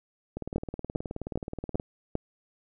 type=two click trains; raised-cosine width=2 ms; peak=-14 / -21 dBFS; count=5 / 28; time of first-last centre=0.56-2.154 / 0.37-1.799 s; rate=2.51 / 18.9 Hz; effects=none